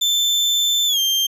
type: tone with pitch glide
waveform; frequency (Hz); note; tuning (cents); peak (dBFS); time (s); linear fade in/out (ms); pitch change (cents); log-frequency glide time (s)
35% pulse; 3538 to 3170; A7 to G7; +9 to +19; -14; 0.01-1.27; 10; -190; 0.87-0.99
effects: resampled to 32000 Hz